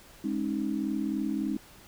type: chord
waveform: sine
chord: Ab suspended fourth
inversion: none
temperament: equal with one note detuned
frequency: 207.7 / 271.2 / 311.1 Hz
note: Ab3 / Db4 / Eb4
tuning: 0 / -38 / 0 cents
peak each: -32 dBFS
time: 0.24-1.57 s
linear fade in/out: 5 ms
effects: pink hiss -53 dBFS RMS until 1.87 s